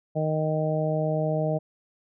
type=harmonic tone; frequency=155.56 Hz; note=D#3; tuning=in tune; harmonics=1 / 2 / 3 / 4 / 5; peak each=-26 / -34 / -31 / -27 / -36 dBFS; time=0.15-1.59 s; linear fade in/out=20 ms; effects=none